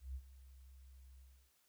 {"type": "tone with ADSR envelope", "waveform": "sine", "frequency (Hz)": 65.41, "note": "C2", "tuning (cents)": 0, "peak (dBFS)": -40, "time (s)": [0, 1.52], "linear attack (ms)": 150, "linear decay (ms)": 58, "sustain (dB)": -16, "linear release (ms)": 330, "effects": ["white hiss -75 dBFS RMS until 1.68 s"]}